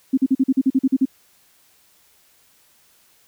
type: tone bursts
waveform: sine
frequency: 264.7 Hz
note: C4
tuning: 20 cents sharp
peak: -12 dBFS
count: 11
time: 0.13-1.055 s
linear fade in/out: 10 ms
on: 45 ms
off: 43 ms
effects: white hiss -57 dBFS RMS until 3.27 s